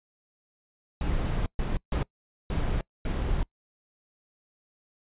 brown noise bursts at uneven times, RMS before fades -27 dBFS, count 5, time 1.01-1.46 / 1.59-1.77 / 1.92-2.03 / 2.5-2.81 / 3.05-3.43 s, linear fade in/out 2 ms, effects noise-tail reverb RT60 0.1 s tail -24 dB re dry + resampled to 8000 Hz

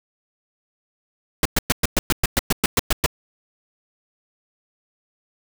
pink noise bursts, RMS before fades -17 dBFS, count 13, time 1.43-3.062 s, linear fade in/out 2 ms, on 24 ms, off 110 ms, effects none

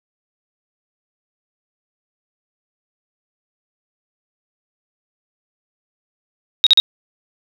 sine tone bursts, 3774 Hz, A#7, 21 cents sharp, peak -6 dBFS, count 3, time 6.64-6.8 s, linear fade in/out 0 ms, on 26 ms, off 41 ms, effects none

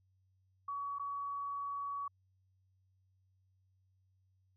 sine tone with dropouts, 1130 Hz, C#6, 33 cents sharp, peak -37 dBFS, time 0.68-2.08 s, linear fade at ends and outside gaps 5 ms, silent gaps 0.986-0.995 s, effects added 94 Hz sine -70 dBFS peak until 4.56 s

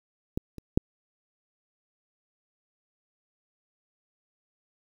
clicks, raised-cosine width 3 ms, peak -15 / -27 / -7 dBFS, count 3, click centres 0.375 / 0.583 / 0.775 s, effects 8-bit

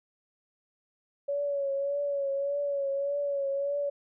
sine tone with vibrato, 562 Hz, C#5, 24 cents sharp, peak -27 dBFS, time 1.28-3.9 s, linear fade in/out 10 ms, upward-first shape triangle, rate 1.7 Hz, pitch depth 44 cents each way, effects none

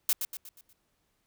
blue noise with echo, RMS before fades -25 dBFS, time 0.09-0.13 s, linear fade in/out 2 ms, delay 120 ms, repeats 5, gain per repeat -7 dB, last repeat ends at 0.73 s, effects pink hiss -75 dBFS RMS until 1.26 s

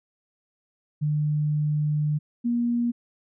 sine tone pair in turn, 150 / 238.1 Hz, D3 / A#3, +37 / +37 cents, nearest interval minor sixth, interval 800 cents, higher second, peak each -21 dBFS, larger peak neither, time 1.01-2.19 / 2.44-2.92 s, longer first, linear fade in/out 20 ms, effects none

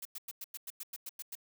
blue noise bursts, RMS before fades -42 dBFS, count 11, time 0.02-1.353 s, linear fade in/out 5 ms, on 33 ms, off 97 ms, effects none

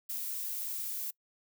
violet noise, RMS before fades -37 dBFS, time 0.09-1.11 s, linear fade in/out 10 ms, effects noise-tail reverb RT60 0.1 s tail -24 dB re dry

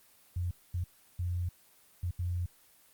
sine tone bursts at uneven times, 88.2 Hz, F2, 18 cents sharp, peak -30 dBFS, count 5, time 0.36-0.51 / 0.74-0.84 / 1.19-1.49 / 2.03-2.11 / 2.19-2.46 s, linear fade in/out 5 ms, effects white hiss -62 dBFS RMS until 2.93 s + Opus 24 kbps

